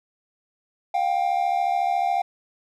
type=tone pair together; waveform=triangle; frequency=710 / 784 Hz; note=F5 / G5; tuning=+28 / 0 cents; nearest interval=major second; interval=172 cents; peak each=-21 dBFS; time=0.94-2.22 s; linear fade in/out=5 ms; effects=none